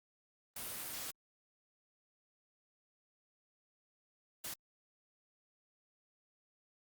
white noise bursts at uneven times, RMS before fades -43 dBFS, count 2, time 0.56-1.11 / 4.44-4.54 s, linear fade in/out 5 ms, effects Opus 32 kbps

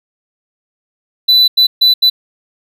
triangle tone bursts at uneven times, 3987 Hz, B7, 16 cents sharp, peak -4 dBFS, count 4, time 1.28-1.48 / 1.57-1.67 / 1.81-1.94 / 2.02-2.1 s, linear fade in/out 10 ms, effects none

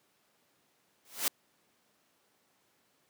white noise with exponential growth, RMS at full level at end -26 dBFS, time 1.05-1.28 s, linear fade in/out 2 ms, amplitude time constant 50 ms, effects pink hiss -71 dBFS RMS until 3.09 s + high-pass 200 Hz 12 dB/octave

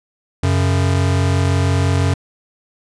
square tone pair together, 92.72 / 138.59 Hz, F#2 / C#3, +4 / 0 cents, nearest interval perfect fifth, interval 696 cents, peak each -15 / -20 dBFS, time 0.43-2.14 s, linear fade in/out 5 ms, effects resampled to 22050 Hz

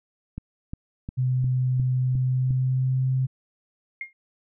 click train, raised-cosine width 5 ms, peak -20 dBFS, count 7, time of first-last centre 0.38-2.508 s, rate 2.82 Hz
sine tone with pitch glide, 127.7 to 130.46 Hz, C3 to C3, -42 to -5 cents, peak -20 dBFS, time 1.17-3.27 s, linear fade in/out 20 ms, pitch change +37 cents, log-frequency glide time 1.99-3.1 s
sine tone with exponential decay, 2128 Hz, C7, 29 cents sharp, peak -26 dBFS, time 4.01-4.13 s, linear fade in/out 2 ms, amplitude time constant 26 ms
effects none

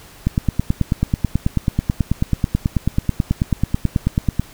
click train, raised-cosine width 5 ms, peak -3 dBFS, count 39, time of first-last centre 0.27-4.396 s, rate 9.21 Hz, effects pink hiss -43 dBFS RMS until 4.53 s

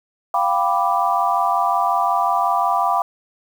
sine chord, G dominant seventh, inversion third, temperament equal, 698.5 / 784 / 987.8 / 1174.7 Hz, F5 / G5 / B5 / D6, 0 / 0 / 0 / 0 cents, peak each -21 dBFS, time 0.34-3.02 s, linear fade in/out 2 ms, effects 7-bit

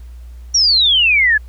sine exponential sweep, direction down, 5800 to 1669 Hz, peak -9 dBFS, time 0.54-1.38 s, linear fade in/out 10 ms, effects added 60 Hz sine -31 dBFS peak until 1.48 s + pink hiss -54 dBFS RMS until 1.48 s

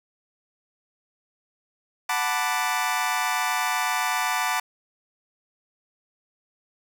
25% pulse chord, B minor seventh, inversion second, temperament equal, 740 / 880 / 987.8 / 1174.7 Hz, F#5 / A5 / B5 / D6, 0 / 0 / 0 / 0 cents, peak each -25 dBFS, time 2.09-4.6 s, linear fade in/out 5 ms, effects none

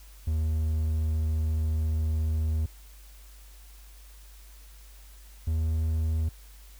triangle tone pair in turn, 78.6 / 79.7 Hz, D#2 / D#2, +18 / +42 cents, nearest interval unison, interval 24 cents, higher second, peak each -22 dBFS, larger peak neither, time 0.27-2.66 / 5.47-6.29 s, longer first, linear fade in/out 5 ms, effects added 50 Hz sine -47 dBFS peak until 6.79 s + white hiss -56 dBFS RMS until 6.79 s

